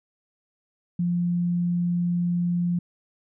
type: tone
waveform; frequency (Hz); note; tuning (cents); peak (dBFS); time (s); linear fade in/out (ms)
sine; 174.61; F3; 0; -21; 0.99-2.79; 5
effects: none